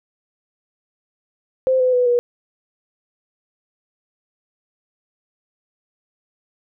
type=tone with pitch steps; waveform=sine; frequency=520 / 507.5 / 495.4 / 483.5 Hz; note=C5 / B4 / B4 / B4; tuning=-11 / +47 / +5 / -37 cents; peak=-13 dBFS; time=1.67-2.19 s; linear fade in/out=0 ms; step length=130 ms; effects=none